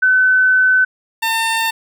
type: tone pair in turn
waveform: sine / 15% pulse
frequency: 1514 / 902.6 Hz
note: F#6 / A5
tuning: +39 / +44 cents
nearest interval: major sixth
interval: 895 cents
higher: first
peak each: -9 dBFS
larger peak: neither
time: 0.02-0.85 / 1.22-1.71 s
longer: first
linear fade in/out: 10 ms
effects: none